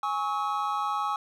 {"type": "chord", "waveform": "triangle", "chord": "C# minor", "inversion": "second", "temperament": "equal with one note detuned", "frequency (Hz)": [830.6, 1108.7, 1286.9], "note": ["G#5", "C#6", "E6"], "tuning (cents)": [0, 0, -42], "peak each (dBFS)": -29, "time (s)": [0.03, 1.16], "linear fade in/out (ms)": 2, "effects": []}